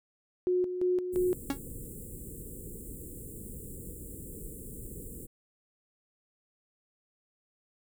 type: tone with tremolo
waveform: sine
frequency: 362.7 Hz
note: F#4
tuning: 34 cents flat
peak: -24 dBFS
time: 0.47-1.33 s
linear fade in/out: 0 ms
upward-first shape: square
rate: 2.9 Hz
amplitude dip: 60%
type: band-stop noise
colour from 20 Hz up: pink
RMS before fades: -43 dBFS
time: 1.12-5.27 s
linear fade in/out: 20 ms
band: 500 to 7500 Hz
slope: 96 dB/octave
type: tone with exponential decay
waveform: 45% pulse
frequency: 276.9 Hz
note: C#4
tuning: 2 cents flat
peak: -25 dBFS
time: 1.5-1.59 s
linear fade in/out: 1 ms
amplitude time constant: 19 ms
effects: none